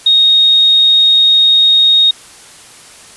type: tone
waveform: sine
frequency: 3729 Hz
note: A#7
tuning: in tune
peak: -5 dBFS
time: 0.06-2.11 s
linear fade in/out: 5 ms
effects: white hiss -37 dBFS RMS until 3.16 s + resampled to 24000 Hz